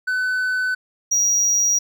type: tone pair in turn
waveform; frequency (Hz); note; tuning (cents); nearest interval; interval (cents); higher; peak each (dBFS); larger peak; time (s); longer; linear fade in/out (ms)
triangle; 1507 / 5747; F#6 / F8; +31 / +49; octave + major seventh; 2318; second; -17 / -14; second; 0.07-0.75 / 1.11-1.79; neither; 10
effects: none